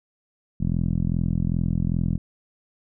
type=tone with low-pass filter; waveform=10% pulse; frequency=42.52 Hz; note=F1; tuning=46 cents flat; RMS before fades=-23 dBFS; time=0.6-2.18 s; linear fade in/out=10 ms; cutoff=190 Hz; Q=1.6; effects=none